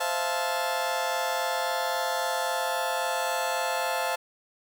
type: chord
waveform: 30% pulse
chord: F major seventh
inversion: second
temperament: just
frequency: 523.8 / 654.8 / 698.5 / 873.1 Hz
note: C5 / E5 / F5 / A5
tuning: +2 / -12 / 0 / -14 cents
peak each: -30 / -31 / -29 / -28 dBFS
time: 0-4.16 s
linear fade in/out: 10 ms
effects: none